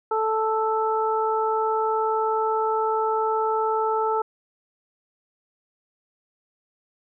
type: harmonic tone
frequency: 439.4 Hz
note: A4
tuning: 2 cents flat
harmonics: 1 / 2 / 3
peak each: -24 / -24 / -27 dBFS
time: 0.11-4.22 s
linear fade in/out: 5 ms
effects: none